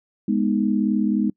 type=chord; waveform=sine; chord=G# minor; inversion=none; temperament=equal; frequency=207.7 / 246.9 / 311.1 Hz; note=G#3 / B3 / D#4; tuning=0 / 0 / 0 cents; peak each=-20 / -23 / -24 dBFS; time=0.28-1.3 s; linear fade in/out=5 ms; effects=noise-tail reverb RT60 0.1 s tail -26 dB re dry